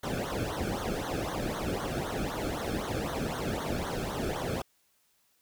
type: noise with flanger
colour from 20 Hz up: brown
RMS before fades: -33 dBFS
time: 0.03-4.62 s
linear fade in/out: 5 ms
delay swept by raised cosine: 0.39 to 1.06 ms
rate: 3.9 Hz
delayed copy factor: -1
effects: white hiss -70 dBFS RMS until 5.41 s